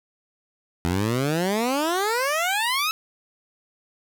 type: exponential sweep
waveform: 15% pulse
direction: up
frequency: 82.41 to 1318.5 Hz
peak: -15 dBFS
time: 0.85-2.91 s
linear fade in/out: 0 ms
effects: none